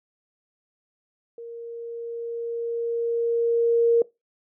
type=tone with level ramp; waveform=sine; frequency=466.3 Hz; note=A#4; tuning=1 cent sharp; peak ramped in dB=-35 to -14 dBFS; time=1.38-4.02 s; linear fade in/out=2 ms; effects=noise-tail reverb RT60 0.2 s tail -21 dB re dry